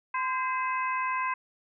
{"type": "harmonic tone with a mistuned harmonic", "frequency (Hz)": 514, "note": "C5", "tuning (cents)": -31, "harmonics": [2, 3, 4, 5], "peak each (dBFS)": [-28, -36, -36, -37], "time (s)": [0.14, 1.34], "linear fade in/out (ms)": 5, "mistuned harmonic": 3, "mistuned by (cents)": 57, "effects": []}